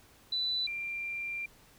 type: tone pair in turn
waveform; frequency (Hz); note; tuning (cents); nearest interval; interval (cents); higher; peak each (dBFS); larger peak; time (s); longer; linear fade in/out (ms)
sine; 3983 / 2375; B7 / D7; +14 / +19; major sixth; 895; first; -29 / -34; first; 0.32-0.67 / 0.67-1.46; second; 5
effects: pink hiss -60 dBFS RMS until 1.78 s